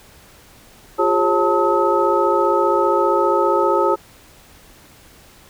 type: tone cluster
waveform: sine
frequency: 351.7 / 406.8 / 543 / 887 / 1279 Hz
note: F4 / G#4 / C#5 / A5 / D#6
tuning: +12 / -36 / -36 / +14 / +47 cents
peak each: -20 dBFS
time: 0.98-3.96 s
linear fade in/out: 20 ms
effects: pink hiss -47 dBFS RMS until 5.49 s